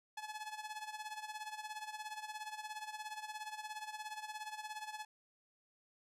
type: tone with tremolo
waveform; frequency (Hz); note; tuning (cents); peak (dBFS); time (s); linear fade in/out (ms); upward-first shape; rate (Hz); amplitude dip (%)
sawtooth; 856; A5; -48; -37; 0.17-5.05; 5; sine; 17; 75
effects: low-pass 11000 Hz 12 dB/octave